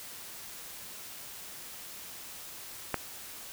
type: click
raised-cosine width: 0.5 ms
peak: -13 dBFS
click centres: 2.943 s
effects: white hiss -45 dBFS RMS until 3.52 s